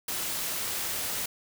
white noise, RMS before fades -32 dBFS, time 0.08-1.26 s, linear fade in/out 5 ms, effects none

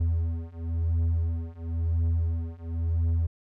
triangle beating tone pair, 82.41 / 83.38 Hz, E2 / E2, 0 / +20 cents, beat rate 0.97 Hz, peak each -26 / -25 dBFS, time 0-3.27 s, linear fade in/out 10 ms, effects none

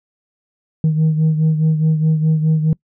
sine beating tone pair, 156.7 / 161.5 Hz, D#3 / E3, +13 / -35 cents, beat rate 4.8 Hz, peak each -11 / -18 dBFS, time 0.84-2.73 s, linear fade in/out 2 ms, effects noise-tail reverb RT60 0.1 s tail -26 dB re dry + tanh soft clip ceiling -9 dBFS

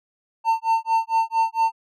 triangle tone with tremolo, 902 Hz, A5, 43 cents sharp, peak -13 dBFS, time 0.44-1.72 s, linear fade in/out 50 ms, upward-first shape sine, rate 4.4 Hz, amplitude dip 100%, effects none

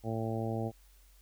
harmonic tone, 112.6 Hz, A2, 40 cents sharp, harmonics 1 / 2 / 3 / 4 / 5 / 6 / 7, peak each -35 / -38 / -40 / -41 / -42 / -43 / -43 dBFS, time 0.03-0.72 s, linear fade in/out 50 ms, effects added 47 Hz sine -58 dBFS peak until 1.21 s + white hiss -66 dBFS RMS until 1.21 s

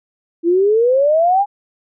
sine exponential sweep, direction up, 329.6 to 831 Hz, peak -10 dBFS, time 0.43-1.46 s, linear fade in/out 50 ms, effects none

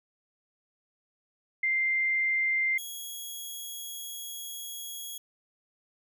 sine / 10% pulse tone pair in turn, 2093 / 3322 Hz, C7 / G#7, 0 / 0 cents, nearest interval minor sixth, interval 800 cents, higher second, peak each -24 / -29 dBFS, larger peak first, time 1.63-2.78 / 2.78-5.18 s, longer second, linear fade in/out 5 ms, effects none

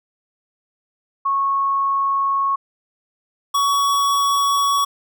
sine / square tone pair in turn, 1100 / 1123.8 Hz, C#6 / C#6, -14 / +23 cents, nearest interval unison, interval 37 cents, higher second, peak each -16 dBFS, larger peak neither, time 1.25-2.56 / 3.54-4.85 s, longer neither, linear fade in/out 10 ms, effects none

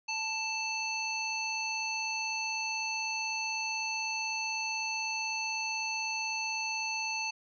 harmonic tone, 882 Hz, A5, 4 cents sharp, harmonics 1 / 3 / 5 / 7, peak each -38 / -34 / -39 / -41 dBFS, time 0.08-7.31 s, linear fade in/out 10 ms, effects none

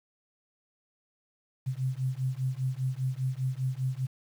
sine beating tone pair, 127.8 / 132.8 Hz, C3 / C3, -40 / +26 cents, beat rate 5 Hz, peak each -31 dBFS, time 1.66-4.07 s, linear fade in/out 20 ms, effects 9-bit

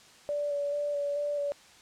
sine tone with vibrato, 578 Hz, D5, 28 cents flat, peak -28 dBFS, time 0.29-1.52 s, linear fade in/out 0 ms, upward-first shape square, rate 2.3 Hz, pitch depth 15 cents each way, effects white hiss -55 dBFS RMS until 1.81 s + low-pass 7000 Hz 12 dB/octave

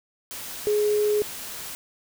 sine tone in noise, 419.1 Hz, G#4, 16 cents sharp, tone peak -19 dBFS, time 0.67-1.22 s, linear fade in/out 0 ms, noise white, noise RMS -36 dBFS, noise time 0.31-1.75 s, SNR +14 dB, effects none

